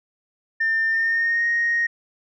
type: tone with pitch glide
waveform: sine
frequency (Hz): 1800 to 1867.8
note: A6 to A#6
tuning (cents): +39 to +3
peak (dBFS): -17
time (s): 0.6-1.87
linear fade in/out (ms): 10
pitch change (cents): +64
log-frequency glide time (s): 0.89-1.46
effects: tanh soft clip ceiling -14 dBFS